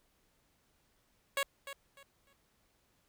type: tone with echo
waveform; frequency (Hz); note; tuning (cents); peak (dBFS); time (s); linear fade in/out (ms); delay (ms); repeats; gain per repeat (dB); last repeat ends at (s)
10% pulse; 554.4; C#5; 0; -22; 1.37-1.43; 2; 300; 3; -12; 2.33
effects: pink hiss -73 dBFS RMS until 3.08 s